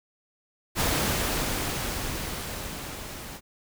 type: noise with level ramp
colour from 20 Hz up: pink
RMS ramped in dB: -24 to -40 dBFS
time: 0.75-3.41 s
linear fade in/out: 50 ms
effects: none